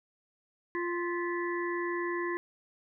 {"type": "harmonic tone with a mistuned harmonic", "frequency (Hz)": 348, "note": "F4", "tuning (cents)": -6, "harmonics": [1, 3, 5, 6], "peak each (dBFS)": [-32, -37, -39, -40], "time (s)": [0.75, 2.37], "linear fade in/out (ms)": 0, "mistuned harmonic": 6, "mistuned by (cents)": -100, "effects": []}